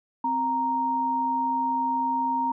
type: tone pair together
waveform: sine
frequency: 261.5 / 932 Hz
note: C4 / A#5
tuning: -1 / -1 cents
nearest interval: octave + minor seventh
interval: 2200 cents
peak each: -31 / -23 dBFS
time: 0.24-2.52 s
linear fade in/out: 5 ms
effects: none